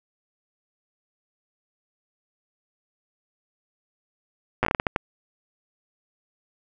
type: slowing click train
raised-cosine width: 0.5 ms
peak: -6 dBFS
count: 10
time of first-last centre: 4.63-4.961 s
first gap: 8 ms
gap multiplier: 1.36
effects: none